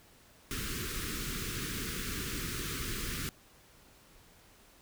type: band-stop noise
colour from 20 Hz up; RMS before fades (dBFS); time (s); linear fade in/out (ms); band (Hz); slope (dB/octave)
pink; -37; 0.51-3.29; 0; 440 to 1200; 48
effects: pink hiss -60 dBFS RMS until 4.81 s